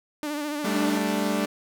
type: tone with vibrato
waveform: sawtooth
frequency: 296 Hz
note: D4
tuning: 14 cents sharp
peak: -24 dBFS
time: 0.23-0.98 s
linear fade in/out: 0 ms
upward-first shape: sine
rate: 14 Hz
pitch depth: 47 cents each way
type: chord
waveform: sawtooth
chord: G suspended second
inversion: none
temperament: equal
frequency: 196 / 220 / 293.7 Hz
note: G3 / A3 / D4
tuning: 0 / 0 / 0 cents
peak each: -24 dBFS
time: 0.64-1.46 s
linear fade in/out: 10 ms
effects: none